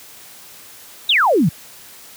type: exponential sweep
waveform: sine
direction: down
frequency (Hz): 3944 to 137.4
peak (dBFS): -11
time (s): 1.09-1.49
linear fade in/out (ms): 5
effects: white hiss -41 dBFS RMS until 2.16 s + high-pass 80 Hz 12 dB/octave